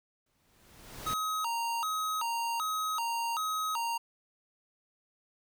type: noise with exponential growth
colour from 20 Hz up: pink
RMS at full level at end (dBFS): -38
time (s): 0.26-1.14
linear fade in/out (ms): 5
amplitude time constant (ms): 190
type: tone with vibrato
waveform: square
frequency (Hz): 1085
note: C#6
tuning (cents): -37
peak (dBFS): -31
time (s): 1.06-3.98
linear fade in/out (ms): 10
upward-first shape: square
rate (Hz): 1.3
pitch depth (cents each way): 270
effects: none